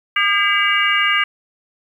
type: harmonic tone with a mistuned harmonic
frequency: 403.7 Hz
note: G#4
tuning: 49 cents flat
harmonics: 3 / 4 / 5 / 6 / 7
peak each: -20 / -20 / -20 / -20 / -20 dBFS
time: 0.16-1.24 s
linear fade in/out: 5 ms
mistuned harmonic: 6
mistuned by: -99 cents
effects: 8-bit